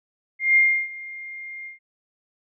sine tone with ADSR envelope, 2116 Hz, C7, 19 cents sharp, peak -12 dBFS, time 0.39-1.79 s, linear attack 170 ms, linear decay 320 ms, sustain -21 dB, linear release 130 ms, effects none

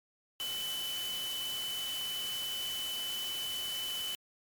sine tone in noise, 3007 Hz, F#7, 27 cents sharp, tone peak -35 dBFS, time 0.4-4.15 s, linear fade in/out 0 ms, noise white, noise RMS -42 dBFS, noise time 0.4-4.15 s, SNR +4 dB, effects MP3 96 kbps

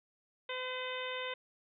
harmonic tone with a mistuned harmonic, 509 Hz, C5, 48 cents flat, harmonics 1 / 2 / 3 / 4 / 5 / 6 / 7, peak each -41 / -44 / -46 / -44 / -46 / -46 / -46 dBFS, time 0.49-1.34 s, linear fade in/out 5 ms, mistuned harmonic 7, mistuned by +25 cents, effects none

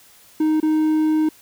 triangle tone with dropouts, 311.1 Hz, D#4, in tune, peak -13 dBFS, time 0.4-1.29 s, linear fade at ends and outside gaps 5 ms, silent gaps 0.602-0.628 s, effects white hiss -50 dBFS RMS until 1.41 s

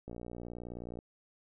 click train, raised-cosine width 2 ms, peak -30 dBFS, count 55, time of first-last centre 0.08-0.989 s, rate 59.4 Hz, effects none

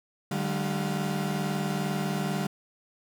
35% pulse tone cluster, 150.1 / 192.4 / 212.4 / 706 Hz, D3 / G3 / G#3 / F5, +38 / -32 / +39 / +19 cents, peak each -30 / -29 / -34 / -36 dBFS, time 0.31-2.47 s, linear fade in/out 5 ms, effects none

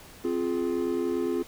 triangle chord, F minor, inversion second, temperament just, 261.9 / 349.2 / 419.1 Hz, C4 / F4 / Ab4, +2 / 0 / +16 cents, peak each -29 / -26 / -29 dBFS, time 0.24-1.43 s, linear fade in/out 10 ms, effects pink hiss -49 dBFS RMS until 1.47 s

